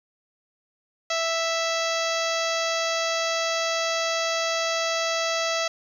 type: harmonic tone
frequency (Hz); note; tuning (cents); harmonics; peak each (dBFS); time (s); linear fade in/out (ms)
659.3; E5; 0; 1 / 2 / 3 / 4 / 5 / 6 / 7 / 8 / 9 / 10; -27 / -30 / -32 / -33 / -34 / -35 / -35 / -36 / -37 / -37; 1.1-5.68; 5
effects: 9-bit